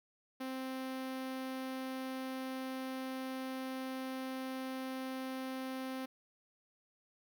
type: tone with notch filter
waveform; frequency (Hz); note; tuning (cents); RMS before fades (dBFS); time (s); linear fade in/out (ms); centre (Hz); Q
sawtooth; 261.6; C4; 0; -41; 0.4-6.06; 10; 7400; 1.4
effects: none